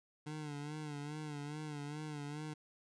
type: tone with vibrato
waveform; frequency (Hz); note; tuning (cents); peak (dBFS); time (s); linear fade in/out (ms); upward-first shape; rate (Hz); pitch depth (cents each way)
25% pulse; 149; D3; +25; -38; 0.26-2.54; 10; sine; 2.4; 61
effects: resampled to 22050 Hz